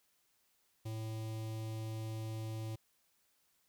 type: tone with notch filter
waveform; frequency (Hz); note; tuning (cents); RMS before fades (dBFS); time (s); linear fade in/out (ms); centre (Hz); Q
square; 110.5; A2; +8; -41; 0.85-2.76; 10; 1500; 1
effects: white hiss -75 dBFS RMS until 3.68 s